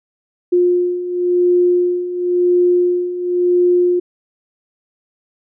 sine beating tone pair, 354.9 / 355.85 Hz, F4 / F4, +28 / +33 cents, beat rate 0.95 Hz, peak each -18 / -13 dBFS, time 0.52-4 s, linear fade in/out 10 ms, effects none

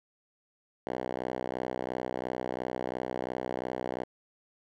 5% pulse tone with band-pass filter, 62.9 Hz, B1, 32 cents sharp, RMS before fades -35 dBFS, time 0.87-4.04 s, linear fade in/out 0 ms, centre 570 Hz, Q 0.75, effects none

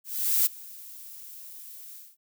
violet noise with ADSR envelope, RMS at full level -21 dBFS, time 0.04-2.17 s, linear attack 420 ms, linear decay 14 ms, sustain -23 dB, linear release 220 ms, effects none

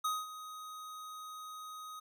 square tone with ADSR envelope, 1254 Hz, D#6, 13 cents sharp, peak -31 dBFS, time 0.04-2 s, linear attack 10 ms, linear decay 210 ms, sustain -14 dB, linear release 10 ms, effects none

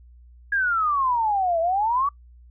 sine exponential two-way sweep, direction down then up, 1662 to 648 to 1162 Hz, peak -19 dBFS, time 0.52-2.09 s, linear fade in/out 5 ms, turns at 1.6 s, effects noise-tail reverb RT60 0.1 s tail -23 dB re dry + added 60 Hz sine -46 dBFS peak until 2.5 s

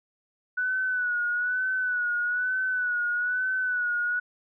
sine tone with vibrato, 1480 Hz, F#6, in tune, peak -24 dBFS, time 0.57-4.2 s, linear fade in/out 10 ms, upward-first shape sine, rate 1.1 Hz, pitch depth 49 cents each way, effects none

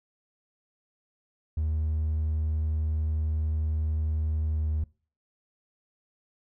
triangle tone with pitch glide, 77.78 to 77.15 Hz, D#2 to D#2, 0 to -14 cents, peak -22 dBFS, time 1.57-4.84 s, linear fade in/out 5 ms, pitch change -14 cents, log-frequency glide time 4.49-4.72 s, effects noise-tail reverb RT60 0.4 s tail -25 dB re dry + tanh soft clip ceiling -19 dBFS

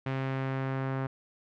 sawtooth tone with low-pass filter sweep, 133.4 Hz, C3, 34 cents sharp, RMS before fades -32 dBFS, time 0.06-1.07 s, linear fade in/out 5 ms, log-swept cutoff 2400 to 1500 Hz, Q 1.3, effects none

